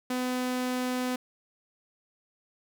sawtooth tone, 251.9 Hz, B3, 34 cents sharp, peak -24 dBFS, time 0.1-1.16 s, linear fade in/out 5 ms, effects none

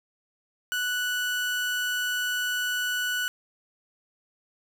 30% pulse tone, 1480 Hz, F#6, in tune, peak -23 dBFS, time 0.72-3.28 s, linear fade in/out 0 ms, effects none

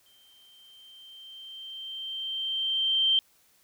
sine tone with exponential growth, 3136 Hz, G7, in tune, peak -19 dBFS, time 0.06-3.19 s, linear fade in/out 1 ms, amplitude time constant 680 ms, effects white hiss -64 dBFS RMS until 3.63 s

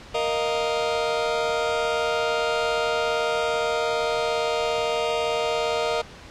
sawtooth chord, Bb suspended fourth, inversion none, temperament just, 466.2 / 621.6 / 699.2 Hz, Bb4 / Eb5 / F5, 0 / -2 / +2 cents, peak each -21 / -22 / -25 dBFS, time 0.14-6.02 s, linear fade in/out 10 ms, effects pink hiss -43 dBFS RMS until 6.3 s + low-pass 5000 Hz 12 dB/octave

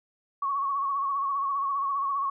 sine tone with vibrato, 1108.7 Hz, C#6, in tune, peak -25 dBFS, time 0.42-2.3 s, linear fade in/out 5 ms, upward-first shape sine, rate 15 Hz, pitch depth 49 cents each way, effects none

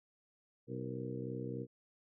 harmonic tone with a mistuned harmonic, 63.3 Hz, B1, 43 cents sharp, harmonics 2 / 3 / 4 / 5 / 6 / 7 / 8, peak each -43 / -47 / -46 / -47 / -49 / -45 / -57 dBFS, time 0.67-1.67 s, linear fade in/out 50 ms, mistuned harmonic 7, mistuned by +84 cents, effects none

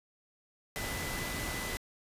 sine tone in noise, 2000 Hz, B6, 21 cents sharp, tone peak -41 dBFS, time 0.76-1.77 s, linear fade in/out 0 ms, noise pink, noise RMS -37 dBFS, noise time 0.76-1.77 s, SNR -7 dB, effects resampled to 32000 Hz

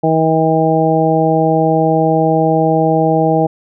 harmonic tone, 160 Hz, D#3, 49 cents sharp, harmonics 1 / 2 / 3 / 4 / 5, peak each -16 / -16 / -16 / -16 / -16 dBFS, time 0.03-3.47 s, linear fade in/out 10 ms, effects none

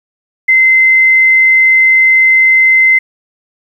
sine tone, 2066 Hz, C7, 22 cents flat, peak -4 dBFS, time 0.48-2.99 s, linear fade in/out 10 ms, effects 7-bit

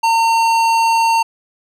sine tone with tanh clipping, 911 Hz, A#5, 40 cents flat, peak -13 dBFS, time 0.03-1.23 s, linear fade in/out 10 ms, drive 17 dB, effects none

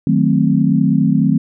sine chord, D# diminished seventh, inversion none, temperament equal, 155.56 / 185 / 220 / 261.6 Hz, D#3 / F#3 / A3 / C4, 0 / 0 / 0 / 0 cents, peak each -16 dBFS, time 0.07-1.38 s, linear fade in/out 2 ms, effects none

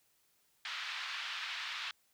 white band-pass noise, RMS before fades -41 dBFS, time 0.65-1.91 s, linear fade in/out 2 ms, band 1100 to 3800 Hz, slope 24 dB/octave, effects white hiss -73 dBFS RMS until 2.13 s

